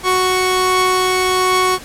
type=tone pair together; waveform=sawtooth; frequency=370 / 1108.7 Hz; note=F#4 / C#6; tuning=0 / 0 cents; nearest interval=octave + perfect fifth; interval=1900 cents; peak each=-12 dBFS; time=0.03-1.79 s; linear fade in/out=50 ms; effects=pink hiss -35 dBFS RMS until 1.84 s + low-pass 12000 Hz 12 dB/octave